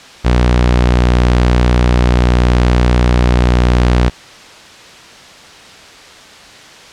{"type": "tone", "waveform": "sawtooth", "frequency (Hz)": 60.8, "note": "B1", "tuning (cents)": -26, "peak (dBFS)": -4, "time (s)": [0.24, 4.1], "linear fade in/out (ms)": 20, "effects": ["white hiss -36 dBFS RMS until 6.92 s", "low-pass 5000 Hz 12 dB/octave"]}